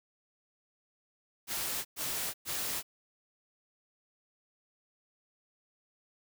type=noise bursts; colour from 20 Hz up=white; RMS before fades=-35 dBFS; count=3; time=1.47-2.83 s; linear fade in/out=50 ms; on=380 ms; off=110 ms; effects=none